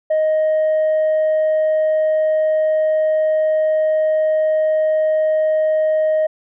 sine tone, 624 Hz, D#5, 5 cents sharp, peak -11 dBFS, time 0.1-6.27 s, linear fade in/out 10 ms, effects tanh soft clip ceiling -12 dBFS

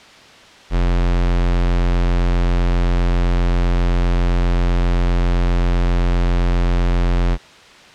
square tone, 43.81 Hz, F1, 6 cents sharp, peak -14 dBFS, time 0.7-7.38 s, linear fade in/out 50 ms, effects white hiss -42 dBFS RMS until 7.94 s + low-pass 4000 Hz 12 dB/octave

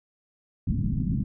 white low-pass noise, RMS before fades -26 dBFS, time 0.67-1.24 s, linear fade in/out 5 ms, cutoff 240 Hz, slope 48 dB/octave, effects none

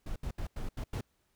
brown noise bursts at uneven times, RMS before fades -36 dBFS, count 6, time 0.06-0.16 / 0.23-0.31 / 0.38-0.47 / 0.56-0.69 / 0.77-0.84 / 0.93-1.01 s, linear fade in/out 5 ms, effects pink hiss -75 dBFS RMS until 1.35 s

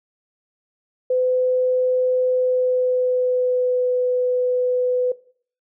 sine tone with pitch glide, 507 to 499.7 Hz, B4 to B4, +45 to +20 cents, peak -16 dBFS, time 1.1-5.12 s, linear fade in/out 5 ms, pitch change -25 cents, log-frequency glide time 2.29-3.89 s, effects noise-tail reverb RT60 0.5 s tail -19 dB re dry

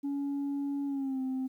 sine tone with pitch glide, 281.6 to 261.2 Hz, C#4 to C4, +27 to -3 cents, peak -28 dBFS, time 0.03-1.48 s, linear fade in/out 20 ms, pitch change -130 cents, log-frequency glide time 0.86-1.21 s, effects tanh soft clip ceiling -29 dBFS + 11-bit

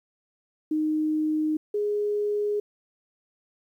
sine tone pair in turn, 309 / 415 Hz, D#4 / G#4, -12 / -1 cents, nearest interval perfect fourth, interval 511 cents, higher second, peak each -22 / -23 dBFS, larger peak first, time 0.71-1.57 / 1.74-2.6 s, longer neither, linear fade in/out 5 ms, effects 10-bit

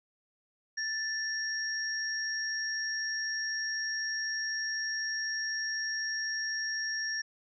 sine tone pair together, 1760 / 5588 Hz, A6 / F8, 0 / 0 cents, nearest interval octave + minor sixth, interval 2000 cents, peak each -33 / -35 dBFS, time 0.77-7.22 s, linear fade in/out 10 ms, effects none

